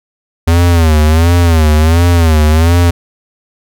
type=tone with vibrato; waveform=square; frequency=81.5 Hz; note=E2; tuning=19 cents flat; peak=-6 dBFS; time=0.47-2.91 s; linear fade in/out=10 ms; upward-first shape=sine; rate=1.4 Hz; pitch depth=120 cents each way; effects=none